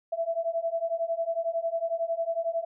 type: beating tone pair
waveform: sine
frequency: 659.3 / 670.3 Hz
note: E5 / E5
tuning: 0 / +29 cents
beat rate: 11 Hz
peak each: -30 / -29 dBFS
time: 0.12-2.65 s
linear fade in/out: 10 ms
effects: none